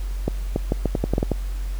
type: clicks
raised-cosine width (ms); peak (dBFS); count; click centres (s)
2; -7; 10; 0.28 / 0.561 / 0.721 / 0.857 / 0.952 / 1.04 / 1.136 / 1.181 / 1.229 / 1.317
effects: added 46 Hz sine -24 dBFS peak until 1.79 s + pink hiss -45 dBFS RMS until 1.79 s